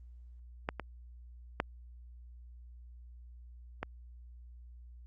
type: clicks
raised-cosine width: 0.5 ms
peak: -17 / -22 / -14 / -20 dBFS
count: 4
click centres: 0.689 / 0.797 / 1.601 / 3.83 s
effects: added 60 Hz sine -49 dBFS peak until 5.06 s + Opus 32 kbps